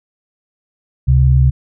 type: tone pair together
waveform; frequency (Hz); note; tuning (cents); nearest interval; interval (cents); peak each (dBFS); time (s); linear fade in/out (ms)
sine; 69.3 / 130.74; C#2 / C3; 0 / -1; major seventh; 1099; -10; 1.07-1.51; 20
effects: none